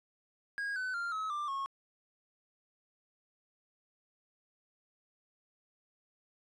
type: tone with pitch steps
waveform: triangle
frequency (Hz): 1637 / 1509.8 / 1392.5 / 1284.4 / 1184.6 / 1092.6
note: G#6 / F#6 / F6 / E6 / D6 / C#6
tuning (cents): -25 / +35 / -5 / -45 / +15 / -25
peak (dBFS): -32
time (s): 0.58-1.66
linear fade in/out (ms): 0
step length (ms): 180
effects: resampled to 24000 Hz